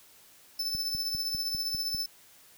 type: tone with tremolo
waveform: 45% pulse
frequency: 5274 Hz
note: E8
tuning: in tune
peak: -28 dBFS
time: 0.59-2.06 s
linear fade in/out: 5 ms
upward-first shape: triangle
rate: 15 Hz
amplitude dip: 50%
type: click train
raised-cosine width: 5 ms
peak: -28 dBFS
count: 7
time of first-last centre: 0.75-1.948 s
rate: 5.01 Hz
effects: white hiss -57 dBFS RMS until 2.57 s